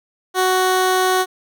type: tone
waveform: 15% pulse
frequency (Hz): 371.5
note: F#4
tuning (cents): +7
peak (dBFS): -8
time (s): 0.34-1.26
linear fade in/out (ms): 50
effects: none